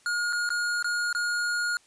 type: tone with dropouts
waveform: square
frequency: 1431 Hz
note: F6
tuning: 42 cents sharp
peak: -26 dBFS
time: 0.06-1.77 s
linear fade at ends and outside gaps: 1 ms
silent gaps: 0.326-0.33 / 0.491-0.503 / 0.826-0.844 / 1.128-1.149 s
effects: white hiss -60 dBFS RMS until 1.86 s + resampled to 22050 Hz